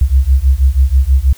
sine beating tone pair, 63.6 / 69.8 Hz, C2 / C#2, -48 / +13 cents, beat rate 6.2 Hz, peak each -10 dBFS, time 0.01-1.33 s, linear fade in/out 5 ms, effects white hiss -42 dBFS RMS until 1.37 s

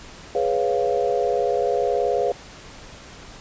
sine chord, C# dominant seventh, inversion second, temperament equal, 415.3 / 493.9 / 554.4 / 698.5 Hz, G#4 / B4 / C#5 / E#5, 0 / 0 / 0 / 0 cents, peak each -24 / -23 / -25 / -25 dBFS, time 0.35-2.32 s, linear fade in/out 2 ms, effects pink hiss -42 dBFS RMS until 3.4 s + resampled to 16000 Hz

